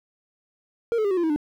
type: tone with pitch steps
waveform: triangle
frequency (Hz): 466.2 / 432.5 / 401.2 / 372.2 / 345.2 / 320.3 / 297.1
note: A#4 / A4 / G4 / F#4 / F4 / E4 / D4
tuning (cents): 0 / -30 / +40 / +10 / -20 / -50 / +20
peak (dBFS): -18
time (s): 0.92-1.361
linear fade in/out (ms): 0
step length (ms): 63
effects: 10-bit